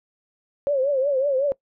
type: tone with vibrato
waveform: sine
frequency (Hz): 548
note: C#5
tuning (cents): -20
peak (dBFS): -18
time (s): 0.67-1.52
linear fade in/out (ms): 0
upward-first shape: triangle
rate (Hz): 5.4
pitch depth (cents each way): 130
effects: noise-tail reverb RT60 0.1 s tail -22 dB re dry